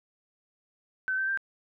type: tone with pitch steps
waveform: sine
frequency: 1527 / 1552.8 / 1579 Hz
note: G6 / G6 / G6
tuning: -46 / -17 / +12 cents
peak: -26 dBFS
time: 1.08-1.374 s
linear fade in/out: 0 ms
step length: 98 ms
effects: none